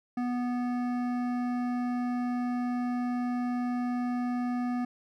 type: tone with hard clipping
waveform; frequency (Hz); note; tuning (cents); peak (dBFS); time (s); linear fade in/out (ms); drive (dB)
sine; 245.6; B3; -9; -30; 0.17-4.85; 5; 13
effects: none